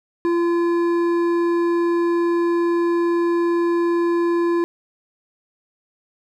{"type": "tone with hard clipping", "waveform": "sine", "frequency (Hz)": 342.2, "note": "F4", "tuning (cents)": -35, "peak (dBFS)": -18, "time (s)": [0.25, 4.64], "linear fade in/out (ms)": 0, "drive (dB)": 9, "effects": []}